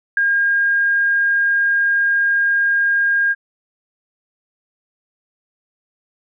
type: tone with ADSR envelope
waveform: sine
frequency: 1617 Hz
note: G#6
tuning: 47 cents flat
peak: -10 dBFS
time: 0.17-3.35 s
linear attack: 3 ms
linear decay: 4 ms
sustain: -3 dB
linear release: 38 ms
effects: none